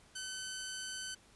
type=tone; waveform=10% pulse; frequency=1522 Hz; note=F#6; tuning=48 cents sharp; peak=-32 dBFS; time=0.15-1.15 s; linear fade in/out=10 ms; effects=pink hiss -63 dBFS RMS until 1.35 s + resampled to 24000 Hz